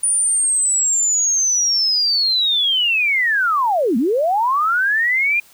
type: linear two-way sweep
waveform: sine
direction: down then up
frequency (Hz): 9530 to 208.6 to 2442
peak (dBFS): -14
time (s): 0.03-5.4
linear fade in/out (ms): 5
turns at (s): 3.97
effects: white hiss -49 dBFS RMS until 5.53 s